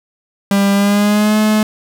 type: tone with pitch glide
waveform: 45% pulse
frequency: 199 to 214.5 Hz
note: G3 to A3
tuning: +26 to -44 cents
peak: -10 dBFS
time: 0.51-1.63 s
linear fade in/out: 2 ms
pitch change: +130 cents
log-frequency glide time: 0.73-1.38 s
effects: none